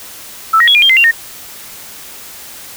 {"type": "tone with pitch steps", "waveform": "sine", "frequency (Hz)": [1318, 1888, 3345, 2416, 3196, 2071, 2767, 1842], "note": ["E6", "A#6", "G#7", "D7", "G7", "C7", "F7", "A#6"], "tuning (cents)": [-1, 22, 12, 48, 33, -18, -17, -21], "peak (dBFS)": -5, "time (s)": [0.53, 1.114], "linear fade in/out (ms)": 10, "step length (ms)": 73, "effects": ["white hiss -32 dBFS RMS until 2.76 s"]}